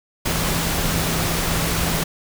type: tone in noise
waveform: sine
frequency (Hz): 165.6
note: E3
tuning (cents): +8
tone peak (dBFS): -26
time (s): 0.25-2.04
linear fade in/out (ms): 10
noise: pink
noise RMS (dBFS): -22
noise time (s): 0.25-2.04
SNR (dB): -7
effects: none